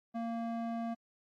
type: tone with band-pass filter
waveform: square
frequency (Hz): 230.8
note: A#3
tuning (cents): -17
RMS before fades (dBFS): -37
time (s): 0.14-0.95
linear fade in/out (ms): 20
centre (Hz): 490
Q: 1.8
effects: AAC 48 kbps